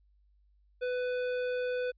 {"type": "tone with hard clipping", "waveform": "triangle", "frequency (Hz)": 498.3, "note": "B4", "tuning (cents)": 15, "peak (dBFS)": -32, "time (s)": [0.81, 1.92], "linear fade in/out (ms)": 20, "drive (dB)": 16, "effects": ["added 50 Hz sine -63 dBFS peak until 1.97 s", "resampled to 11025 Hz"]}